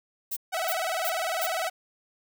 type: noise bursts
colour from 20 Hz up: violet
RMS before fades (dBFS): -31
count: 4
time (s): 0.31-1.468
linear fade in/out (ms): 10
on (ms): 57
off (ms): 310
type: tone with vibrato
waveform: sawtooth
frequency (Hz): 698.5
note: F5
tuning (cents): 0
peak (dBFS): -23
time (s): 0.52-1.7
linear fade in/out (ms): 20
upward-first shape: square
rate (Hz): 20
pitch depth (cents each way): 120
effects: none